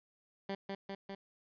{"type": "tone with echo", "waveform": "15% pulse", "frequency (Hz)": 196, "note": "G3", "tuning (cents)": 0, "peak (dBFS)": -30, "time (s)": [0.49, 0.55], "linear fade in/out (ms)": 5, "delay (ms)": 200, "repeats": 3, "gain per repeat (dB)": -2, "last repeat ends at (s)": 1.15, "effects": ["resampled to 11025 Hz", "11-bit"]}